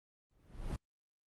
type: noise with exponential growth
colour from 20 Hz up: brown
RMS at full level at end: -33 dBFS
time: 0.31-0.76 s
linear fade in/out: 2 ms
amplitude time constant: 97 ms
effects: Opus 32 kbps